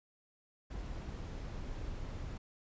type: noise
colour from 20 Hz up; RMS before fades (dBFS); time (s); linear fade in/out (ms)
brown; -42; 0.7-2.38; 10
effects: resampled to 16000 Hz